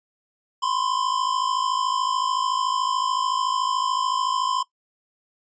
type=tone pair together; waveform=square; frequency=1006.3 / 1060 Hz; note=B5 / C6; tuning=+32 / +22 cents; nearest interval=minor second; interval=90 cents; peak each=-26 / -25 dBFS; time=0.62-4.63 s; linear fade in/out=10 ms; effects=noise-tail reverb RT60 0.1 s tail -18 dB re dry + resampled to 16000 Hz